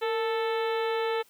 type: harmonic tone with a mistuned harmonic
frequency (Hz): 440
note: A4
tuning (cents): 0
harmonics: 1 / 2 / 3 / 4 / 5 / 6 / 7 / 8 / 9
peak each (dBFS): -27 / -33 / -37 / -39 / -41 / -43 / -44 / -45 / -46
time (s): 0.01-1.23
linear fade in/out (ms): 20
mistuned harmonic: 1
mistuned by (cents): +64
effects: white hiss -61 dBFS RMS until 1.29 s